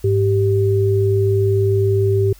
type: tone pair together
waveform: sine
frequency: 103.35 / 390.2 Hz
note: G#2 / G4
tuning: -8 / -8 cents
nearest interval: octave + major seventh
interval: 2300 cents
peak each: -15 / -16 dBFS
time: 0.04-2.33 s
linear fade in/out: 5 ms
effects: added 50 Hz sine -43 dBFS peak until 2.39 s + white hiss -49 dBFS RMS until 2.39 s